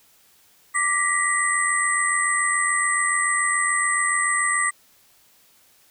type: tone cluster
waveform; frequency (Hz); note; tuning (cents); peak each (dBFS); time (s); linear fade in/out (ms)
sine; 1176 / 1915 / 2002 / 8130; D6 / A#6 / B6 / B8; +2 / +46 / +23 / +49; -24 / -24 / -26 / -24; 0.74-4.71; 20
effects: white hiss -57 dBFS RMS until 5.9 s